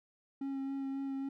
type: tone with vibrato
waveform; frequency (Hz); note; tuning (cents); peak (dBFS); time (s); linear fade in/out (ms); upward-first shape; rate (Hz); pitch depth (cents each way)
triangle; 272.1; C#4; -32; -33; 0.41-1.29; 5; sine; 3.7; 14
effects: none